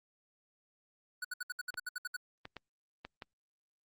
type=tone bursts; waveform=square; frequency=1476 Hz; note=F#6; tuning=5 cents flat; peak=-37 dBFS; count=11; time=1.22-2.166 s; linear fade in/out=5 ms; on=26 ms; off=66 ms
type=clicks; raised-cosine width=0.3 ms; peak=-28 dBFS; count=5; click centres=1.742 / 2.454 / 2.567 / 3.05 / 3.222 s
effects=Opus 48 kbps